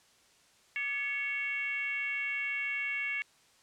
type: tone with frequency modulation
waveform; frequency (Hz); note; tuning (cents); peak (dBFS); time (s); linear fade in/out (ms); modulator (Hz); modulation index
sine; 2217; C#7; 0; -31; 0.76-3.22; 0; 513; 0.83
effects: white hiss -64 dBFS RMS until 3.62 s + low-pass 8000 Hz 12 dB/octave